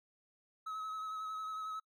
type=tone with vibrato; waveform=triangle; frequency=1284 Hz; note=E6; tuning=46 cents flat; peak=-37 dBFS; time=0.66-1.8 s; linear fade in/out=10 ms; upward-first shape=sine; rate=11 Hz; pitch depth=22 cents each way; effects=noise-tail reverb RT60 0.1 s tail -26 dB re dry